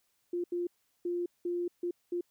sine tone bursts at uneven times, 350 Hz, F4, 4 cents sharp, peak -30 dBFS, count 6, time 0.33-0.44 / 0.52-0.67 / 1.05-1.26 / 1.45-1.68 / 1.83-1.91 / 2.12-2.21 s, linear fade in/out 5 ms, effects white hiss -75 dBFS RMS until 2.3 s

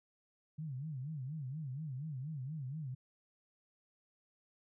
sine tone with vibrato, 142.3 Hz, C#3, 46 cents sharp, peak -39 dBFS, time 0.58-2.95 s, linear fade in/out 10 ms, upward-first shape sine, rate 4.2 Hz, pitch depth 210 cents each way, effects none

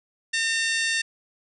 harmonic tone with a mistuned harmonic, 908 Hz, A#5, 46 cents flat, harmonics 2 / 3 / 4 / 5 / 6 / 7 / 8 / 9 / 10, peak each -25 / -29 / -31 / -33 / -35 / -36 / -37 / -38 / -39 dBFS, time 0.33-1.02 s, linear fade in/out 10 ms, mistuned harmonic 7, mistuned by -80 cents, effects none

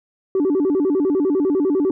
sine tone with vibrato, 333.1 Hz, E4, 18 cents sharp, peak -13 dBFS, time 0.35-1.91 s, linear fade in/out 2 ms, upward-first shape square, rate 10 Hz, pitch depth 240 cents each way, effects tanh soft clip ceiling -13 dBFS

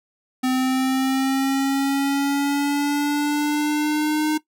square linear sweep, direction up, 256.3 to 307.7 Hz, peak -19 dBFS, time 0.43-4.38 s, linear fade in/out 10 ms, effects noise-tail reverb RT60 0.1 s tail -17 dB re dry

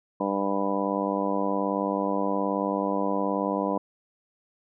harmonic tone, 98.8 Hz, G2, 14 cents sharp, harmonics 2 / 3 / 4 / 5 / 6 / 7 / 8 / 9 / 10, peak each -31 / -30 / -37 / -31 / -32 / -35 / -37 / -39 / -31 dBFS, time 0.2-3.78 s, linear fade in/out 5 ms, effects none

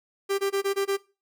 45% pulse tone bursts, 394.6 Hz, G4, 11 cents sharp, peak -23 dBFS, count 6, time 0.29-0.972 s, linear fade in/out 20 ms, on 97 ms, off 20 ms, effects noise-tail reverb RT60 0.3 s tail -20 dB re dry

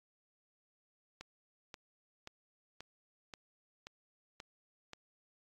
click train, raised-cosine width 0.2 ms, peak -29 dBFS, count 8, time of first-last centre 1.21-4.933 s, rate 1.88 Hz, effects AAC 64 kbps

